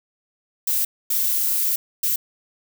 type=noise bursts at uneven times; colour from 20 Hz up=violet; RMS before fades=-21 dBFS; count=3; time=0.67-0.85 / 1.1-1.76 / 2.03-2.16 s; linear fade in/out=5 ms; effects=none